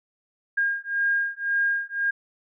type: beating tone pair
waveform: sine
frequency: 1617 / 1618.9 Hz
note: G#6 / G#6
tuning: -47 / -45 cents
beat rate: 1.9 Hz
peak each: -25 dBFS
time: 0.57-2.11 s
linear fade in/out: 10 ms
effects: none